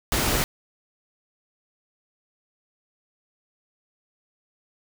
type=noise; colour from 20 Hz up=pink; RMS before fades=-23 dBFS; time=0.12-0.44 s; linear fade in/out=0 ms; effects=none